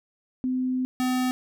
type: tone pair in turn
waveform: sine / square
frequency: 255.7 / 253.9 Hz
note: C4 / B3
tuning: -40 / +48 cents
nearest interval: unison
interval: 12 cents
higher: first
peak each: -23 dBFS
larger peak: neither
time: 0.44-0.85 / 1-1.31 s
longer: first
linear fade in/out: 0 ms
effects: none